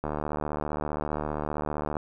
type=click train; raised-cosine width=1 ms; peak=-16 dBFS; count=146; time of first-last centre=0.04-1.968 s; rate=75.2 Hz; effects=none